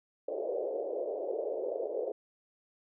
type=band-pass noise; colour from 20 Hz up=pink; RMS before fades=-35 dBFS; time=0.28-2.12 s; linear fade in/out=5 ms; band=400 to 610 Hz; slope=48 dB/octave; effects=none